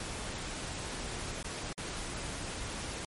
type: noise with dropouts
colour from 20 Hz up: pink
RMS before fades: -39 dBFS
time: 0-3.05 s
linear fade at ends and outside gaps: 2 ms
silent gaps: 1.429-1.444 / 1.73-1.778 s
effects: MP3 48 kbps